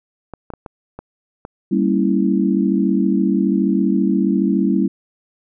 clicks, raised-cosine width 1 ms, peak -17 dBFS, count 6, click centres 0.337 / 0.503 / 0.537 / 0.662 / 0.99 / 1.451 s
sine chord, G diminished seventh, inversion none, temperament equal with one note detuned, 196 / 230.7 / 277.2 / 329.6 Hz, G3 / Bb3 / Db4 / Fb4, 0 / -18 / 0 / 0 cents, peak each -17 / -21 / -20 / -20 dBFS, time 1.71-4.88 s, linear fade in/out 10 ms
effects none

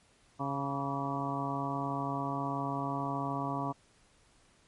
harmonic tone with a mistuned harmonic, 138.59 Hz, C#3, in tune, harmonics 1 / 2 / 3 / 4 / 5 / 6 / 7 / 8, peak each -38 / -37 / -45 / -46 / -39 / -45 / -38 / -39 dBFS, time 0.39-3.73 s, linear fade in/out 20 ms, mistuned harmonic 8, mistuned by +52 cents, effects pink hiss -65 dBFS RMS until 4.67 s + MP3 48 kbps

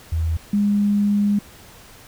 sine tone pair in turn, 81.2 / 204.6 Hz, E2 / G#3, -26 / -26 cents, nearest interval octave + major third, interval 1600 cents, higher second, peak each -18 / -15 dBFS, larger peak second, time 0.12-0.37 / 0.53-1.39 s, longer second, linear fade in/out 5 ms, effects pink hiss -45 dBFS RMS until 2.07 s

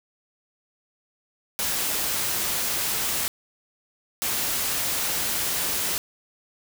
white noise bursts at uneven times, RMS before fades -26 dBFS, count 2, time 1.59-3.28 / 4.22-5.98 s, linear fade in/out 0 ms, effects none

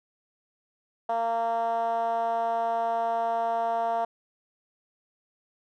10% pulse tone with band-pass filter, 230 Hz, A#3, 23 cents flat, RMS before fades -27 dBFS, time 1.09-4.05 s, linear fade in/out 5 ms, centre 760 Hz, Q 6.5, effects none

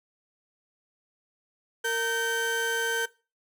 35% pulse tone pair together, 460 / 1547.2 Hz, A#4 / G6, -23 / -23 cents, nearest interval octave + major sixth, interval 2100 cents, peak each -28 / -26 dBFS, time 1.84-3.06 s, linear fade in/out 10 ms, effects noise-tail reverb RT60 0.3 s tail -19 dB re dry

